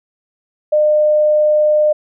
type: tone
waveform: sine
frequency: 605 Hz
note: D#5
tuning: 49 cents flat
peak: -9 dBFS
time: 0.72-1.93 s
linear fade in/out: 10 ms
effects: none